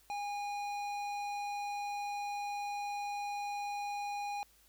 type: tone with tanh clipping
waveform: sine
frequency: 817 Hz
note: G#5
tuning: 29 cents flat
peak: -38 dBFS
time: 0.1-4.43 s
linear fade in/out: 0 ms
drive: 16 dB
effects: added 52 Hz sine -70 dBFS peak until 4.68 s + white hiss -66 dBFS RMS until 4.68 s

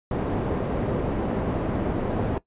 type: low-pass noise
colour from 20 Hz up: white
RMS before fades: -26 dBFS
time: 0.11-2.38 s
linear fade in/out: 2 ms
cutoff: 440 Hz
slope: 12 dB/octave
effects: noise-tail reverb RT60 0.1 s tail -18 dB re dry + resampled to 8000 Hz

